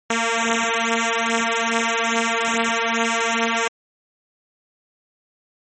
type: beating tone pair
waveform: 5% pulse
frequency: 228.2 / 230.6 Hz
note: A#3 / A#3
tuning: -37 / -19 cents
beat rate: 2.4 Hz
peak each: -10 dBFS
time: 0.1-3.68 s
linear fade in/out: 5 ms
effects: MP3 32 kbps